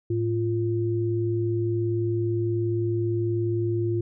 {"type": "tone pair together", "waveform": "sine", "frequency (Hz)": [109.38, 346.8], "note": ["A2", "F4"], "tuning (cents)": [-10, -12], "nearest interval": "octave + minor sixth", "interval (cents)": 1998, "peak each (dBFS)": -25, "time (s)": [0.1, 4.01], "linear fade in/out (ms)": 5, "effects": []}